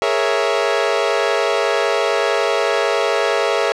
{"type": "chord", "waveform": "sawtooth", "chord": "A# half-diminished seventh", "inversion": "third", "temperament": "equal", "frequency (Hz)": [415.3, 466.2, 554.4, 659.3], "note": ["G#4", "A#4", "C#5", "E5"], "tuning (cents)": [0, 0, 0, 0], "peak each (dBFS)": -17, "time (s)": [0.02, 3.72], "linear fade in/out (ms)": 0, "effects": ["low-pass 5000 Hz 12 dB/octave"]}